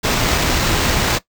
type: noise with sample-and-hold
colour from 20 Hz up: pink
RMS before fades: -17 dBFS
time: 0.03-1.19 s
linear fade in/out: 20 ms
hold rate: 11025 Hz
effects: noise-tail reverb RT60 0.1 s tail -17 dB re dry